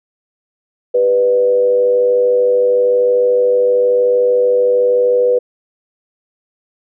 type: tone with frequency modulation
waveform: sine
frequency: 493.9 Hz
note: B4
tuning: in tune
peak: -9 dBFS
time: 0.94-5.39 s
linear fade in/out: 10 ms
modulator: 101 Hz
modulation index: 0.44
effects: none